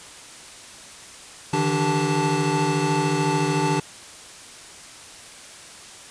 square tone cluster, 147.1 / 160.8 / 293.6 / 389.6 / 878 Hz, D3 / E3 / D4 / G4 / A5, +3 / -43 / 0 / -11 / -4 cents, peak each -27 dBFS, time 1.53-3.8 s, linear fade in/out 5 ms, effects white hiss -42 dBFS RMS until 6.1 s + resampled to 22050 Hz

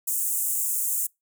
pink high-pass noise, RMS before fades -26 dBFS, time 0.07-1.07 s, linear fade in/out 10 ms, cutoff 7300 Hz, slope 48 dB/octave, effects noise-tail reverb RT60 0.2 s tail -26 dB re dry

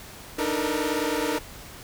sawtooth tone cluster, 295.2 / 313.8 / 449 / 478.6 Hz, D4 / D#4 / A4 / A#4, +9 / +15 / +35 / +46 cents, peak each -26 dBFS, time 0.38-1.39 s, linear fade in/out 10 ms, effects pink hiss -43 dBFS RMS until 1.83 s

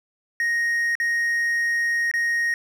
triangle tone with dropouts, 1869 Hz, A#6, 4 cents sharp, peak -18 dBFS, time 0.4-2.54 s, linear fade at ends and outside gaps 1 ms, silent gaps 0.953-1 / 2.114-2.138 s, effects none

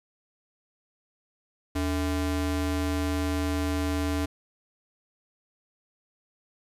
square ring-modulated tone, 183.1 Hz, F#3, 18 cents flat, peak -23 dBFS, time 1.75-4.26 s, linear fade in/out 10 ms, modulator 104 Hz, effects resampled to 32000 Hz + 10-bit

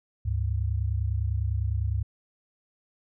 sine tone pair together, 71.88 / 101.8 Hz, D2 / G#2, -37 / -34 cents, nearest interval tritone, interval 603 cents, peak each -27 dBFS, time 0.25-2.03 s, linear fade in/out 10 ms, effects none

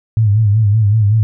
sine tone with vibrato, 106.3 Hz, G#2, 41 cents sharp, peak -8 dBFS, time 0.17-1.23 s, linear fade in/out 0 ms, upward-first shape sine, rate 5.3 Hz, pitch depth 98 cents each way, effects none

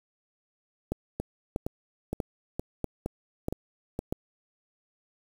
two click trains, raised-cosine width 2 ms, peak -17 / -15 dBFS, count 7 / 6, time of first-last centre 1.2-3.991 / 0.92-4.125 s, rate 2.15 / 1.56 Hz, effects 7-bit

